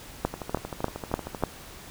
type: two click trains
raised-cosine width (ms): 1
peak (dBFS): -9 / -19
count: 5 / 15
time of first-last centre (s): 0.25-1.437 / 0.34-1.425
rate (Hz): 3.37 / 12.9
effects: pink hiss -45 dBFS RMS until 1.9 s